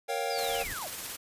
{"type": "chord", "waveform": "square", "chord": "G half-diminished seventh", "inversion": "first", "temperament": "equal with one note detuned", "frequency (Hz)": [466.2, 554.4, 705.8, 784], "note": ["Bb4", "Db5", "F5", "G5"], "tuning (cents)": [0, 0, 18, 0], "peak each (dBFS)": -36, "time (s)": [0.08, 0.64], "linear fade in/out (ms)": 20}
{"type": "noise with exponential growth", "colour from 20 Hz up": "brown", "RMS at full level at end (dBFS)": -38, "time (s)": [0.23, 0.74], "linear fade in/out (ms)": 5, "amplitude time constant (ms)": 110}
{"type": "linear sweep", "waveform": "sine", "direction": "down", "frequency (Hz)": [5100, 561], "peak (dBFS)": -37, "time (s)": [0.3, 0.87], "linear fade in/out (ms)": 0}
{"type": "noise with tremolo", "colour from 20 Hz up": "white", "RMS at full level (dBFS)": -37, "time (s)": [0.37, 1.17], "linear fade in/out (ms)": 20, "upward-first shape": "square", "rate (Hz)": 18, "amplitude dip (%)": 25}
{"effects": ["resampled to 32000 Hz"]}